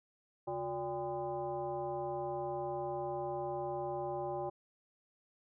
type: tone with frequency modulation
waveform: sine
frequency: 580 Hz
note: D5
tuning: 22 cents flat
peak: -35 dBFS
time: 0.47-4.5 s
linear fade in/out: 10 ms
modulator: 220 Hz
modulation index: 1.5
effects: none